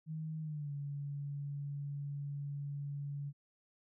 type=tone with pitch glide; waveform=sine; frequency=157.3 to 142.59 Hz; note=D#3 to C#3; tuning=+19 to +49 cents; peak=-38 dBFS; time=0.06-3.33 s; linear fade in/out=50 ms; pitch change=-170 cents; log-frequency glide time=0.41-0.72 s; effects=none